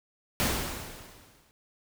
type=noise with exponential decay; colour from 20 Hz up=pink; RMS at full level=-25 dBFS; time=0.4-1.51 s; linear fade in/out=0 ms; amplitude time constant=240 ms; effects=none